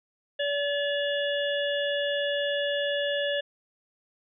harmonic tone, 573 Hz, D5, 43 cents flat, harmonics 1 / 3 / 5 / 6, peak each -27 / -32 / -34 / -35 dBFS, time 0.39-3.41 s, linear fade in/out 10 ms, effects none

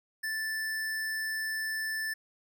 square tone, 1760 Hz, A6, in tune, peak -32 dBFS, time 0.23-2.14 s, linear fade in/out 10 ms, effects none

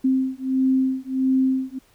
sine beating tone pair, 261.6 / 263.1 Hz, C4 / C4, 0 / +10 cents, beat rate 1.5 Hz, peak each -21 dBFS, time 0.04-1.79 s, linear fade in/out 10 ms, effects pink hiss -58 dBFS RMS until 1.94 s

